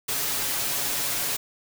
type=noise with comb filter; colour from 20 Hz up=white; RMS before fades=-27 dBFS; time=0.08-1.37 s; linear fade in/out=10 ms; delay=7.1 ms; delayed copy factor=+0.65; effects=none